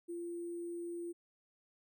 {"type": "tone with sample-and-hold", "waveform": "sine", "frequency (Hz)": 344.6, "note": "F4", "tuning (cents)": -23, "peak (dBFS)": -39, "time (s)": [0.08, 1.13], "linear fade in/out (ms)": 20, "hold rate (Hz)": 8820, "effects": []}